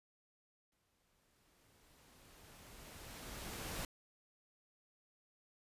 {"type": "noise with exponential growth", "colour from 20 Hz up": "pink", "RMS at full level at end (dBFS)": -42, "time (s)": [0.72, 3.85], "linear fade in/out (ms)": 2, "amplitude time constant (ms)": 680, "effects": ["resampled to 32000 Hz"]}